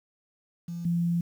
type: tone pair in turn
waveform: sine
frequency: 171.2 / 171.2 Hz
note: F3 / F3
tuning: -34 / -34 cents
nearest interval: unison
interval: 0 cents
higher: neither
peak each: -32 / -23 dBFS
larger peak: second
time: 0.68-0.85 / 0.85-1.21 s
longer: second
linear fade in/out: 5 ms
effects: 9-bit